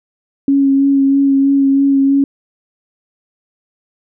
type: tone with vibrato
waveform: sine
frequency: 275.2 Hz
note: C#4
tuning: 12 cents flat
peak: -8 dBFS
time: 0.48-2.24 s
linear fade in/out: 2 ms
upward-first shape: sine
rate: 3.1 Hz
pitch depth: 17 cents each way
effects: none